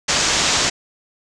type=low-pass noise; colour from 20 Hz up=white; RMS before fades=-18 dBFS; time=0.08-0.7 s; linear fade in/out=10 ms; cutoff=7400 Hz; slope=48 dB/octave; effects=none